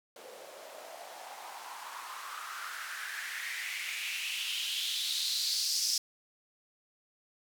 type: noise with band-pass filter sweep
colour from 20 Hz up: blue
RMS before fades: -37 dBFS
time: 0.16-5.98 s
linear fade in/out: 2 ms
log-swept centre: 480 to 5400 Hz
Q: 4.4
effects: none